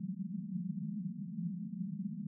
pink band-pass noise, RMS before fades -40 dBFS, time 0-2.27 s, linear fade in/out 5 ms, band 160 to 220 Hz, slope 96 dB/octave, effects none

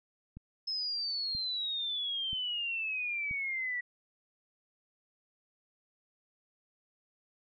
click train, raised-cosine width 5 ms, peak -33 dBFS, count 4, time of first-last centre 0.37-3.311 s, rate 1.02 Hz
sine exponential sweep, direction down, 5200 to 1935 Hz, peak -32 dBFS, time 0.67-3.81 s, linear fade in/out 10 ms
effects none

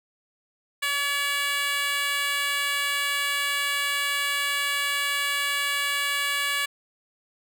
10% pulse tone with high-pass filter, 569 Hz, C#5, 45 cents sharp, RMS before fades -26 dBFS, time 0.82-6.66 s, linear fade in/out 10 ms, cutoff 1500 Hz, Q 1.1, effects none

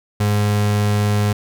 35% pulse tone, 103.83 Hz, G#2, in tune, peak -13 dBFS, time 0.2-1.33 s, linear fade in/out 5 ms, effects none

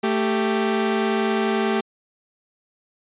sawtooth tone pair together, 221.5 / 392 Hz, A3 / G4, +12 / 0 cents, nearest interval minor seventh, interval 988 cents, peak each -18 dBFS, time 0.03-1.81 s, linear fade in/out 10 ms, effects resampled to 8000 Hz

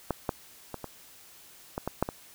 clicks, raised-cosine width 1 ms, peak -13 / -13 / -21 / -22 / -17 / -16 / -10 / -18 dBFS, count 8, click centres 0.107 / 0.292 / 0.743 / 0.843 / 1.779 / 1.876 / 2.026 / 2.089 s, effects white hiss -53 dBFS RMS until 2.34 s

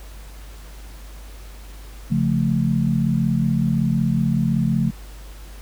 sine chord, Db augmented, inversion none, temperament equal, 138.59 / 174.61 / 220 Hz, Db3 / F3 / A3, 0 / 0 / 0 cents, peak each -21 dBFS, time 2.1-4.91 s, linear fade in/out 20 ms, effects added 50 Hz sine -36 dBFS peak until 5.61 s + pink hiss -46 dBFS RMS until 5.61 s

